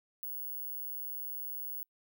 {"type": "tone", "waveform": "sine", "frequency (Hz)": 15680, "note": "B9", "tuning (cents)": -14, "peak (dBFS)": -37, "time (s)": [0.23, 1.83], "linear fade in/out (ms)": 0, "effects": ["noise-tail reverb RT60 0.1 s tail -25 dB re dry"]}